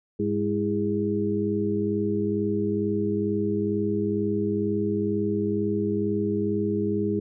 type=harmonic tone with a mistuned harmonic; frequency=102.3 Hz; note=G#2; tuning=26 cents flat; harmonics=1 / 2 / 3 / 4; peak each=-32 / -27 / -28 / -27 dBFS; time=0.19-7.2 s; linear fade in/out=10 ms; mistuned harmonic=3; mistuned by=+110 cents; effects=none